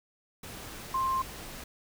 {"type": "tone in noise", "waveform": "sine", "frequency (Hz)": 1054, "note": "C6", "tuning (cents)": 12, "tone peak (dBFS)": -26, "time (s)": [0.94, 1.22], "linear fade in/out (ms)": 5, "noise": "pink", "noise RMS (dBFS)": -43, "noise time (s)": [0.43, 1.64], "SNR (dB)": 14, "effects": []}